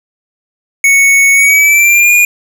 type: tone with pitch glide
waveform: square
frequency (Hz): 2217 to 2432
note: C#7 to D#7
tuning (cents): 0 to -40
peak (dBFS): -5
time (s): 0.84-2.25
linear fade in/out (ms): 2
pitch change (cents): +160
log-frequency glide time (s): 1.34-2.13
effects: none